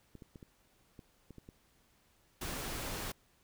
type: clicks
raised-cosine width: 3 ms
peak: -37 dBFS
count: 8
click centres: 0.153 / 0.222 / 0.358 / 0.428 / 0.992 / 1.307 / 1.383 / 1.489 s
type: noise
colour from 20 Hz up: pink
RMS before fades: -40 dBFS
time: 2.41-3.12 s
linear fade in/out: 5 ms
effects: pink hiss -70 dBFS RMS until 3.43 s